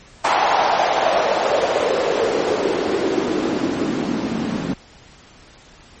white noise with band-pass filter sweep, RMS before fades -19 dBFS, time 0.24-4.74 s, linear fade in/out 10 ms, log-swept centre 860 to 210 Hz, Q 3.4, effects pink hiss -46 dBFS RMS until 6 s + MP3 32 kbps

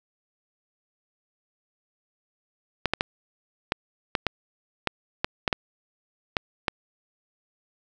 clicks, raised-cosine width 0.3 ms, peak -6 dBFS, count 12, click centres 2.857 / 2.936 / 3.009 / 3.721 / 4.152 / 4.267 / 4.873 / 5.245 / 5.478 / 5.528 / 6.368 / 6.682 s, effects none

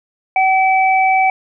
sine tone pair together, 760.3 / 2302 Hz, F#5 / D7, +47 / -35 cents, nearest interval octave + perfect fifth, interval 1918 cents, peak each -11 / -16 dBFS, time 0.36-1.3 s, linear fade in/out 2 ms, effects none

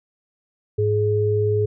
sine tone pair together, 104.55 / 420.5 Hz, G#2 / G#4, +12 / +22 cents, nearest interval 2 octaves, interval 2410 cents, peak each -20 / -19 dBFS, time 0.78-1.66 s, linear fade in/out 10 ms, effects none

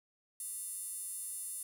square tone with high-pass filter, 399.7 Hz, G4, 34 cents sharp, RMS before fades -42 dBFS, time 0.4-1.63 s, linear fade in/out 2 ms, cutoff 9800 Hz, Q 6.5, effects none

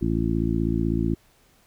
harmonic tone, 56 Hz, A1, 31 cents sharp, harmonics 1 / 2 / 3 / 4 / 5 / 6, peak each -28 / -28 / -28 / -28 / -28 / -28 dBFS, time 0.01-1.15 s, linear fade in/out 10 ms, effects pink hiss -60 dBFS RMS until 1.66 s

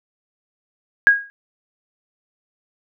sine tone with exponential decay, 1640 Hz, G#6, 22 cents flat, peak -4 dBFS, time 1.07-1.3 s, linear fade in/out 0 ms, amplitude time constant 48 ms, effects none

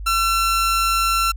sawtooth tone, 1350 Hz, E6, 41 cents sharp, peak -13 dBFS, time 0.06-1.32 s, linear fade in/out 10 ms, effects added 50 Hz sine -28 dBFS peak until 1.36 s

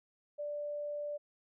sine tone, 587.3 Hz, D5, in tune, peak -36 dBFS, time 0.38-1.18 s, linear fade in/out 20 ms, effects none

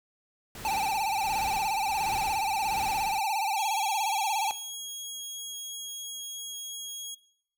pink noise with tremolo, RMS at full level -40 dBFS, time 0.55-3.19 s, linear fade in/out 2 ms, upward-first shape sine, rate 1.4 Hz, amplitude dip 70%
square tone with vibrato, 830.6 Hz, G#5, in tune, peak -27 dBFS, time 0.65-4.51 s, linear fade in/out 0 ms, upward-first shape sine, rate 17 Hz, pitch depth 130 cents each way
20% pulse tone, 3301 Hz, G#7, 11 cents flat, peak -31 dBFS, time 3.57-7.15 s, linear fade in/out 10 ms
effects noise-tail reverb RT60 0.6 s tail -17 dB re dry

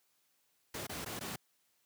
pink noise with dropouts, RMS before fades -41 dBFS, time 0.74-1.36 s, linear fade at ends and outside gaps 5 ms, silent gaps 0.869-0.893 / 1.048-1.06 / 1.193-1.208 s, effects white hiss -75 dBFS RMS until 1.85 s + high-pass 100 Hz 12 dB/octave

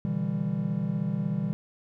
triangle chord, E minor seventh, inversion second, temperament just, 123.61 / 148.33 / 164.81 / 197.78 Hz, B2 / D3 / E3 / G3, +2 / +18 / 0 / +16 cents, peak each -33 / -31 / -29 / -28 dBFS, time 0.05-1.53 s, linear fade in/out 0 ms, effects none

